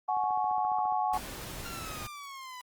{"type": "chord", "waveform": "sine", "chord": "F# suspended second", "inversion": "none", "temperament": "equal with one note detuned", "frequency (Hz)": [740, 845.1, 1108.7], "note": ["F#5", "G#5", "C#6"], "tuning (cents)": [0, 30, 0], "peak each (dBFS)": [-30, -30, -34], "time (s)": [0.08, 1.18], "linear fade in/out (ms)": 10}
{"type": "click train", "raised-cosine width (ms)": 1, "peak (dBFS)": -35, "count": 12, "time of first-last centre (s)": [0.17, 0.923], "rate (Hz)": 14.6}
{"type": "noise", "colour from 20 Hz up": "pink", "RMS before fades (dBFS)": -41, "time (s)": [1.13, 2.07], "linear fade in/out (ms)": 5}
{"type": "exponential sweep", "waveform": "sawtooth", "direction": "down", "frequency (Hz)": [1400, 987.8], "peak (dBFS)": -38, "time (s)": [1.65, 2.61], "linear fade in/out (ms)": 0}
{"effects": ["Opus 24 kbps"]}